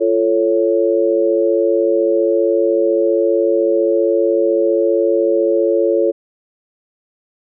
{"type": "chord", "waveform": "sine", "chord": "F augmented", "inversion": "none", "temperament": "equal with one note detuned", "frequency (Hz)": [344.4, 440, 554.4], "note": ["F4", "A4", "C#5"], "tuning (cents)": [-24, 0, 0], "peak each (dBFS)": -16, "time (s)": [0, 6.12], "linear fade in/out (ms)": 20, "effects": []}